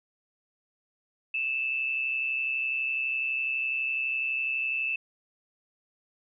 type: tone with amplitude modulation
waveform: sine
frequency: 2637 Hz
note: E7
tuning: in tune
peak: -24 dBFS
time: 1.34-4.96 s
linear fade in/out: 5 ms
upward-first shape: sine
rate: 132 Hz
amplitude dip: 55%
effects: none